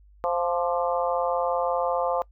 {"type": "harmonic tone with a mistuned harmonic", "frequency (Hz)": 174.61, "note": "F3", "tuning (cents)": 0, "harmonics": [3, 4, 5, 6, 7], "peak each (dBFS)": [-26, -28, -30, -32, -33], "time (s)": [0.24, 2.22], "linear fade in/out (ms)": 0, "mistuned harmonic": 7, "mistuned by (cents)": -47, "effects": ["noise-tail reverb RT60 0.1 s tail -23 dB re dry", "added 50 Hz sine -51 dBFS peak until 2.31 s"]}